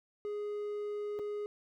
triangle tone with dropouts, 415.3 Hz, G#4, in tune, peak -33 dBFS, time 0.25-1.46 s, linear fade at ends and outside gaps 0 ms, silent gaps 1.19-1.195 s, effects none

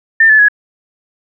sine tone with pitch steps, 1795 / 1733.9 / 1674.8 Hz, A6 / A6 / G#6, +34 / -26 / +14 cents, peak -4 dBFS, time 0.2-0.485 s, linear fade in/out 5 ms, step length 95 ms, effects none

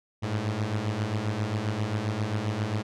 sawtooth beating tone pair, 101.9 / 109.4 Hz, G#2 / A2, -32 / -9 cents, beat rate 7.5 Hz, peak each -27 / -25 dBFS, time 0.22-2.83 s, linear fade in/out 20 ms, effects low-pass 6000 Hz 12 dB/octave

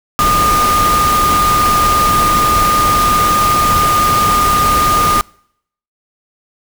sine tone in noise, 1218 Hz, D#6, 37 cents flat, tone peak -10 dBFS, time 0.19-5.21 s, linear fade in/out 0 ms, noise pink, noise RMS -17 dBFS, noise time 0.19-5.21 s, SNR +4 dB, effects noise-tail reverb RT60 0.7 s tail -26 dB re dry

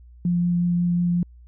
sine tone with vibrato, 174.61 Hz, F3, in tune, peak -18 dBFS, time 0.25-1.23 s, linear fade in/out 2 ms, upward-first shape triangle, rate 5.5 Hz, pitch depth 10 cents each way, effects added 60 Hz sine -44 dBFS peak until 1.47 s

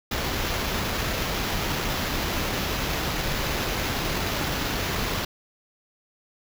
pink noise with sample-and-hold, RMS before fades -27 dBFS, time 0.11-5.25 s, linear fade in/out 5 ms, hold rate 8820 Hz, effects none

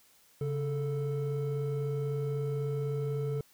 triangle tone pair together, 138.72 / 440 Hz, C#3 / A4, +2 / 0 cents, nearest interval octave + minor sixth, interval 1998 cents, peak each -29 / -32 dBFS, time 0.41-3.41 s, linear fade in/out 2 ms, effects tanh soft clip ceiling -21 dBFS + white hiss -63 dBFS RMS until 3.53 s

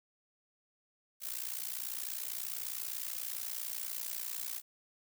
blue noise with amplitude modulation, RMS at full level -36 dBFS, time 1.2-4.62 s, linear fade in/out 50 ms, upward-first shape sine, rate 60.1 Hz, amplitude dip 85%, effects none

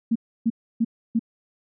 sine tone bursts, 228.5 Hz, A#3, 34 cents flat, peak -17 dBFS, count 4, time 0.11-1.194 s, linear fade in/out 10 ms, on 46 ms, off 300 ms, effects none

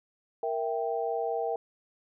sine chord, E diminished, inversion second, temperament equal, 466.2 / 659.3 / 784 Hz, Bb4 / E5 / G5, 0 / 0 / 0 cents, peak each -31 / -33 / -33 dBFS, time 0.43-1.56 s, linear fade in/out 2 ms, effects none

